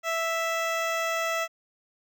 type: tone with notch filter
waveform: 15% pulse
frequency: 659.3 Hz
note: E5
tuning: in tune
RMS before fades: -28 dBFS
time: 0.03-1.48 s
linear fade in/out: 50 ms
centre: 11000 Hz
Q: 0.93
effects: none